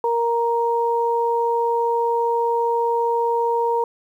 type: tone pair together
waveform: sine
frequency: 467.5 / 935 Hz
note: A#4 / A#5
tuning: +5 / +5 cents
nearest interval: octave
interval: 1200 cents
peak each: -20 dBFS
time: 0.04-3.84 s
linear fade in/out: 2 ms
effects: 9-bit